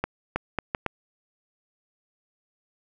accelerating click train, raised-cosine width 0.5 ms, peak -10 dBFS, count 5, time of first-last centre 0.04-0.863 s, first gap 320 ms, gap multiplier 0.71, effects none

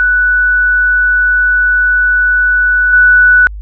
sine tone with level steps, 1483 Hz, F#6, 4 cents sharp, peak -7 / -3 dBFS, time 0-3.47 s, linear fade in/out 0 ms, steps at 2.93 s, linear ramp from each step 2 ms, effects added 51 Hz sine -22 dBFS peak until 3.61 s

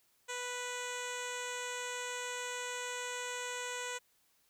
10% pulse tone with low-pass filter, 493.3 Hz, B4, 2 cents flat, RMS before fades -40 dBFS, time 0.28-3.99 s, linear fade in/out 20 ms, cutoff 7500 Hz, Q 2.1, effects white hiss -72 dBFS RMS until 4.49 s

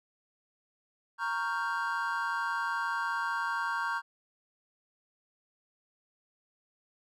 triangle chord, G half-diminished seventh, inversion first, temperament equal, 932.3 / 1108.7 / 1396.9 / 1568 Hz, Bb5 / Db6 / F6 / G6, 0 / 0 / 0 / 0 cents, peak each -33 / -34 / -35 / -33 dBFS, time 1.18-4.02 s, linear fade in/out 50 ms, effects none

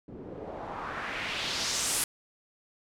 white noise with low-pass filter sweep, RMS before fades -34 dBFS, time 0.08-2.04 s, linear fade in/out 2 ms, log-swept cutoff 280 to 11000 Hz, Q 1.8, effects none

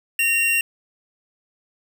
square tone pair together, 1839 / 2754 Hz, A#6 / F7, -24 / -25 cents, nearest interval perfect fifth, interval 699 cents, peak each -28 / -18 dBFS, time 0.19-0.61 s, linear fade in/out 2 ms, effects none

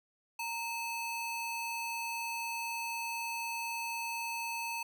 square ring-modulated tone, 1761 Hz, A6, 1 cent sharp, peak -33 dBFS, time 0.39-4.83 s, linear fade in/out 5 ms, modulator 835 Hz, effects none

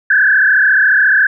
sine tone with frequency modulation, 1618 Hz, G#6, 46 cents flat, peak -7 dBFS, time 0.1-1.27 s, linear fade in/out 5 ms, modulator 34.2 Hz, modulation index 3.2, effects none

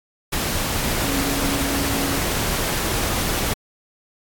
sine tone in noise, 277.2 Hz, C#4, in tune, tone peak -25 dBFS, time 1.03-2.21 s, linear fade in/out 10 ms, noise pink, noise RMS -23 dBFS, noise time 0.32-3.54 s, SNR -5 dB, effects AAC 64 kbps

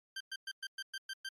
20% pulse tone bursts, 1568 Hz, G6, in tune, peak -34 dBFS, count 8, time 0.16-1.29 s, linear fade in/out 5 ms, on 45 ms, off 110 ms, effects low-pass 10000 Hz 12 dB/octave + MP3 64 kbps

